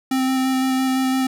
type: tone with vibrato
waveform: square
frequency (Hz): 261.6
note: C4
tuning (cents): 0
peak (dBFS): -18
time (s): 0.11-1.27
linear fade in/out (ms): 5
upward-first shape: square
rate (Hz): 5.9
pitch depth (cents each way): 9
effects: none